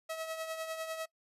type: tone with tremolo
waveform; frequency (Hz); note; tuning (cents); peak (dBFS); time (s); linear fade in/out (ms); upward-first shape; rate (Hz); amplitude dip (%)
sawtooth; 644; E5; -41; -31; 0.09-1.06; 10; triangle; 10; 60
effects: noise-tail reverb RT60 0.1 s tail -22 dB re dry + resampled to 32000 Hz